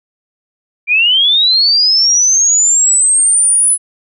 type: linear sweep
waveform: sine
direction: up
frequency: 2342 to 10130 Hz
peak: -7 dBFS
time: 0.87-3.78 s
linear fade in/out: 50 ms
effects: none